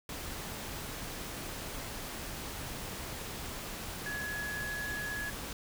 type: tone in noise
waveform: sine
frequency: 1685 Hz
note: G#6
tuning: 25 cents sharp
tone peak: -36 dBFS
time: 4.06-5.3 s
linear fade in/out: 2 ms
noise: pink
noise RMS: -41 dBFS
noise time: 0.09-5.53 s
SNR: +2 dB
effects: none